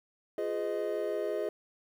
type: chord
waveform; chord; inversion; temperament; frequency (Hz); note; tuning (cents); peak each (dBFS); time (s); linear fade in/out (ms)
triangle; F half-diminished seventh; none; equal with one note detuned; 349.2 / 415.3 / 506.9 / 622.3; F4 / Ab4 / Cb5 / Eb5; 0 / 0 / +45 / 0; -36 / -32 / -37 / -33; 0.38-1.49; 2
effects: 10-bit